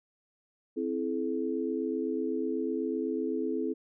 sine chord, A minor, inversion first, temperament equal with one note detuned, 261.6 / 329.6 / 428.7 Hz, C4 / E4 / A4, 0 / 0 / -45 cents, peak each -33 dBFS, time 0.76-3.74 s, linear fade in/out 20 ms, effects none

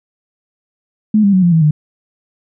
sine tone with pitch steps, 214 / 199.67 / 186.3 / 173.82 / 162.18 / 151.32 Hz, A3 / G3 / F#3 / F3 / E3 / D#3, -48 / +32 / +12 / -8 / -28 / -48 cents, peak -7 dBFS, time 1.14-1.71 s, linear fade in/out 5 ms, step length 95 ms, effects none

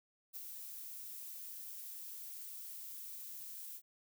violet noise with ADSR envelope, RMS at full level -44 dBFS, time 0.33-3.82 s, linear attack 34 ms, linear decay 14 ms, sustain -4 dB, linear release 65 ms, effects none

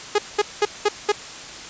sawtooth tone bursts, 415.3 Hz, G#4, in tune, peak -11 dBFS, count 5, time 0.15-1.12 s, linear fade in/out 5 ms, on 34 ms, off 200 ms, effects white hiss -36 dBFS RMS until 1.69 s + resampled to 16000 Hz

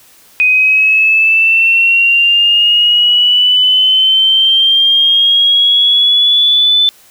sine linear sweep, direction up, 2495 to 3520 Hz, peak -6 dBFS, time 0.4-6.89 s, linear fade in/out 0 ms, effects white hiss -44 dBFS RMS until 7.1 s

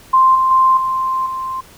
sine tone with level steps, 1046.5 Hz, C6, in tune, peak -7 / -11 / -8 / -15 / -20 dBFS, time 0.13-1.61 s, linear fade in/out 10 ms, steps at 0.35 / 0.51 / 0.77 / 1.26 s, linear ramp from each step 2 ms, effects pink hiss -43 dBFS RMS until 1.77 s

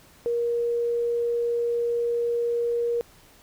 sine tone, 472.5 Hz, A#4, 23 cents sharp, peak -22 dBFS, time 0.26-3.01 s, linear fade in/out 0 ms, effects pink hiss -54 dBFS RMS until 3.42 s

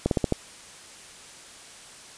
slowing click train, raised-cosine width 2 ms, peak -8 dBFS, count 5, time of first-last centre 0.06-0.323 s, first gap 52 ms, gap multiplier 1.16, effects white hiss -46 dBFS RMS until 2.17 s + resampled to 22050 Hz

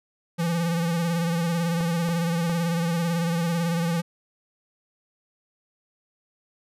square tone with vibrato, 168.9 Hz, E3, 42 cents sharp, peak -23 dBFS, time 0.38-4.02 s, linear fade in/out 20 ms, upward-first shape sine, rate 18 Hz, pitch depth 50 cents each way
clicks, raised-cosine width 1 ms, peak -21 dBFS, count 3, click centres 1.808 / 2.089 / 2.496 s
effects resampled to 32000 Hz

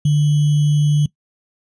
sine tone with sample-and-hold, 148 Hz, D3, 14 cents sharp, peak -11 dBFS, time 0.05-1.06 s, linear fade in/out 5 ms, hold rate 3150 Hz, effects noise-tail reverb RT60 0.1 s tail -20 dB re dry + resampled to 22050 Hz

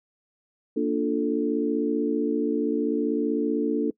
sine chord, Bb major seventh, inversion none, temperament equal, 233.1 / 293.7 / 349.2 / 440 Hz, Bb3 / D4 / F4 / A4, 0 / 0 / 0 / 0 cents, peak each -28 / -25 / -31 / -27 dBFS, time 0.76-3.91 s, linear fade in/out 10 ms, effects noise-tail reverb RT60 0.1 s tail -23 dB re dry

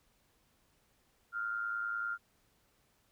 sine tone with amplitude modulation, 1396.9 Hz, F6, in tune, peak -31 dBFS, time 1.32-2.18 s, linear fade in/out 50 ms, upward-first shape sine, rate 110 Hz, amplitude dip 60%, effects pink hiss -72 dBFS RMS until 3.11 s

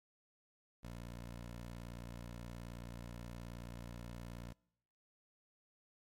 15% pulse tone, 58.8 Hz, A#1, 16 cents sharp, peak -40 dBFS, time 0.83-4.53 s, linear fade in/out 10 ms, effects noise-tail reverb RT60 0.8 s tail -26 dB re dry + MP3 64 kbps

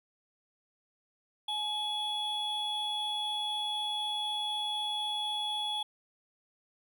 triangle tone pair together, 844 / 3376 Hz, G#5 / G#7, +28 / +28 cents, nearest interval 2 octaves, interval 2400 cents, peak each -35 / -31 dBFS, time 1.48-5.83 s, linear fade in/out 5 ms, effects none

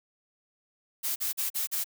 blue noise bursts, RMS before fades -30 dBFS, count 5, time 1.03-1.844 s, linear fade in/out 20 ms, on 130 ms, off 41 ms, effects none

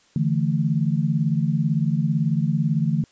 sine chord, D suspended second, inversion none, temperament equal, 146.83 / 164.81 / 220 Hz, D3 / E3 / A3, 0 / 0 / 0 cents, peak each -22 / -22 / -25 dBFS, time 0.16-3.04 s, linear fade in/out 2 ms, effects white hiss -58 dBFS RMS until 3.11 s + resampled to 16000 Hz

